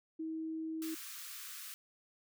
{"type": "tone", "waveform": "sine", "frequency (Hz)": 320, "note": "D#4", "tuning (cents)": 49, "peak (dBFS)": -37, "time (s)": [0.19, 0.95], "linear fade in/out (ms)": 10}
{"type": "high-pass noise", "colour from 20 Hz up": "white", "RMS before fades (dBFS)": -47, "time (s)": [0.82, 1.74], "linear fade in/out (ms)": 0, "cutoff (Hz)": 1100, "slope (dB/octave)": 96}
{"effects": []}